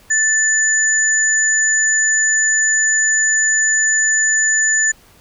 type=tone pair together; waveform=sine; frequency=1760 / 6973 Hz; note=A6 / A8; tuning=0 / -17 cents; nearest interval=2 octaves; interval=2383 cents; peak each=-15 dBFS; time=0.1-4.92 s; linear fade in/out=10 ms; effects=pink hiss -49 dBFS RMS until 5.2 s